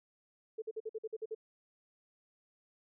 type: tone bursts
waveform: sine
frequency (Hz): 440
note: A4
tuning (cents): 0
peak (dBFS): -36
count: 9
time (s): 0.58-1.349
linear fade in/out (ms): 10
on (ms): 41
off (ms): 50
effects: none